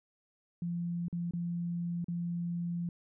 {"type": "tone with dropouts", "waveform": "sine", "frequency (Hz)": 172.3, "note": "F3", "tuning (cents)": -23, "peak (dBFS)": -32, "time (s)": [0.62, 2.89], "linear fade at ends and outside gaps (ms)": 2, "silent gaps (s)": [[1.083, 1.127], [1.31, 1.335], [2.044, 2.083]], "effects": []}